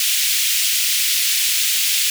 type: high-pass noise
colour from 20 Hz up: pink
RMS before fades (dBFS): -18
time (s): 0-2.1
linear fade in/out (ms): 2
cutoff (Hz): 2500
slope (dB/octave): 24
effects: none